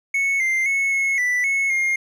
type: tone with pitch steps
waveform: triangle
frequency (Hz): 2206 / 2091 / 2197 / 2182 / 1977 / 2193 / 2128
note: C#7 / C7 / C#7 / C#7 / B6 / C#7 / C7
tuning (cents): -9 / -2 / -16 / -28 / +1 / -19 / +29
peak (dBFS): -16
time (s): 0.14-1.96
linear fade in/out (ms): 5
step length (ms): 260
effects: none